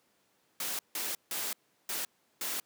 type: noise bursts at uneven times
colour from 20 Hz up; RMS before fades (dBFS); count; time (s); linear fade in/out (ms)
white; -35; 5; 0.6-0.79 / 0.95-1.15 / 1.31-1.53 / 1.89-2.05 / 2.41-2.6; 2
effects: pink hiss -71 dBFS RMS until 2.65 s + high-pass 200 Hz 12 dB/octave